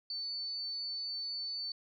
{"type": "tone", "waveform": "sine", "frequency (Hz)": 4502, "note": "C#8", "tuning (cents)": 26, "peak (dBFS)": -36, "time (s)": [0.1, 1.72], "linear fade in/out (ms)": 2, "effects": []}